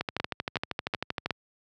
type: two click trains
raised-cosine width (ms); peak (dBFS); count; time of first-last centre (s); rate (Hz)
0.3; -12 / -13; 4 / 17; 0.2-1.307 / 0.01-1.26; 2.71 / 12.8
effects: high-pass 80 Hz 12 dB/octave